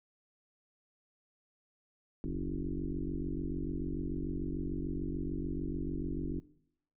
sine tone with frequency modulation, 155.56 Hz, D#3, in tune, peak -33 dBFS, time 2.24-6.4 s, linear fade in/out 0 ms, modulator 46.8 Hz, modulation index 4.1, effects noise-tail reverb RT60 0.7 s tail -18 dB re dry

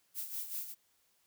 violet noise with tremolo, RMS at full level -38 dBFS, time 0.14-0.75 s, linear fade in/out 50 ms, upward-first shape sine, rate 5.2 Hz, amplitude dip 65%, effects white hiss -73 dBFS RMS until 1.26 s

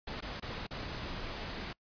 pink noise with dropouts, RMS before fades -40 dBFS, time 0.07-1.73 s, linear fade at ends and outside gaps 5 ms, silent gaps 0.207-0.223 / 0.399-0.423 / 0.668-0.708 s, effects noise-tail reverb RT60 0.1 s tail -24 dB re dry + resampled to 11025 Hz

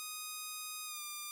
5% pulse tone with pitch glide, 1244.5 to 1197.3 Hz, D#6 to D6, 0 to +33 cents, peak -30 dBFS, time 0-1.31 s, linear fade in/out 0 ms, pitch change -67 cents, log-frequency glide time 0.85-1.02 s, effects 12-bit

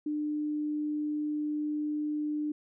sine tone, 299.8 Hz, D4, 36 cents sharp, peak -29 dBFS, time 0.06-2.52 s, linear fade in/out 5 ms, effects none

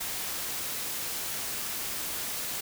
white noise, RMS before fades -34 dBFS, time 0-2.61 s, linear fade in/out 10 ms, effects none

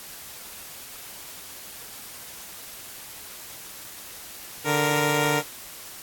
10% pulse tone pair together, 146.95 / 466.2 Hz, D3 / A#4, +1 / 0 cents, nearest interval octave + minor sixth, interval 1999 cents, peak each -15 dBFS, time 4.64-5.43 s, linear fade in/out 50 ms, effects white hiss -41 dBFS RMS until 6.02 s + AAC 64 kbps

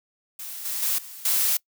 blue noise with level steps, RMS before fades -36 / -29 / -24 / -41 / -22 dBFS, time 0.39-1.57 s, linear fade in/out 5 ms, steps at 0.65 / 0.82 / 0.98 / 1.25 s, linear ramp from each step 5 ms, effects noise-tail reverb RT60 0.1 s tail -24 dB re dry

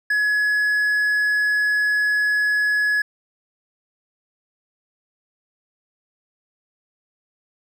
triangle tone, 1690 Hz, G#6, 30 cents sharp, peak -15 dBFS, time 0.1-3.02 s, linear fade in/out 5 ms, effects none

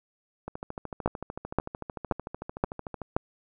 two click trains, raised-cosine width 1 ms, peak -9 / -21 dBFS, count 5 / 35, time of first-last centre 1.06-3.165 / 0.48-3.017 s, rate 1.9 / 13.4 Hz, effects none

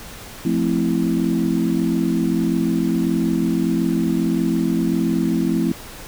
sine chord, F major seventh, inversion none, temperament equal, 174.61 / 220 / 261.6 / 329.6 Hz, F3 / A3 / C4 / E4, 0 / 0 / 0 / 0 cents, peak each -22 dBFS, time 0.45-5.72 s, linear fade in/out 5 ms, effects pink hiss -37 dBFS RMS until 6.07 s

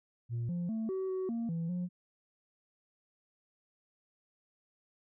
sine tone with pitch steps, 117.8 / 174.4 / 222.2 / 379.4 / 375 / 231.6 / 166.3 / 178.5 Hz, A#2 / F3 / A3 / F#4 / F#4 / A#3 / E3 / F3, +19 / -2 / +17 / +43 / +23 / -11 / +16 / +38 cents, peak -30 dBFS, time 0.29-1.89 s, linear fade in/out 50 ms, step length 200 ms, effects tanh soft clip ceiling -31 dBFS

